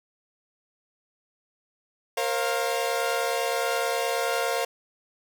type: chord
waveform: sawtooth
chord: Bb suspended second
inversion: none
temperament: equal with one note detuned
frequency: 466.2 / 535.8 / 698.5 Hz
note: Bb4 / C5 / F5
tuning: 0 / +41 / 0 cents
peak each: -25 dBFS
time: 2.17-4.65 s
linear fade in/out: 5 ms
effects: none